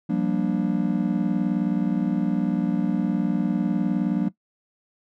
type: chord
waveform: triangle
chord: G minor seventh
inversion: third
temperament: just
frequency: 176.4 / 196 / 235.2 / 294 Hz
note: F3 / G3 / Bb3 / D4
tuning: +18 / 0 / +16 / +2 cents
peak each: -24 dBFS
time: 0.09-4.29 s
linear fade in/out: 10 ms
effects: noise-tail reverb RT60 0.1 s tail -17 dB re dry